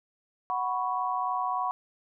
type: chord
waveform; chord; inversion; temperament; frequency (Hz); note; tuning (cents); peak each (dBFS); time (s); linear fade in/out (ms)
sine; F# suspended fourth; none; just; 740 / 986.7 / 1110; F#5 / B5 / C#6; 0 / -2 / +2; -31; 0.5-1.71; 0
effects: none